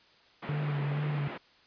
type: band-pass noise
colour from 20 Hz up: pink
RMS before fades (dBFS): -41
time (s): 0.42-1.38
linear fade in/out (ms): 10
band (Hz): 170 to 2700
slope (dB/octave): 24
type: tone with vibrato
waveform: triangle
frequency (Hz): 145.8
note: D3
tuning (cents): -12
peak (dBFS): -27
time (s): 0.49-1.28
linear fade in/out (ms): 2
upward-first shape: sine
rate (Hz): 2.2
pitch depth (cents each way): 37
effects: white hiss -61 dBFS RMS until 1.66 s + resampled to 11025 Hz